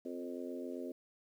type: harmonic tone with a mistuned harmonic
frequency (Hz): 87.6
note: F2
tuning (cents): +6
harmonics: 3 / 4 / 5 / 6 / 7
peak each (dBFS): -43 / -45 / -47 / -49 / -50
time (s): 0.05-0.92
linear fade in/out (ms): 5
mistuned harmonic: 3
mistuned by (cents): -19
effects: 11-bit